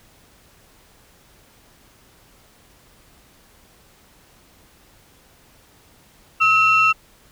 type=tone pair together; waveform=sine; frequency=1289 / 2709 Hz; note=E6 / E7; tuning=-39 / +47 cents; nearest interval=octave + minor second; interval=1286 cents; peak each=-14 dBFS; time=6.4-6.93 s; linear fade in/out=20 ms; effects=tanh soft clip ceiling -7 dBFS + pink hiss -53 dBFS RMS until 7.31 s